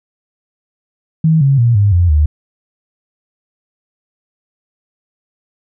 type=tone with pitch steps; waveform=sine; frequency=159.8 / 137.52 / 118.34 / 101.84 / 87.64 / 75.42 Hz; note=D#3 / C#3 / A#2 / G#2 / F2 / D2; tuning=+47 / -13 / +27 / -33 / +7 / +47 cents; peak=-7 dBFS; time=1.24-2.26 s; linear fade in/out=5 ms; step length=170 ms; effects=none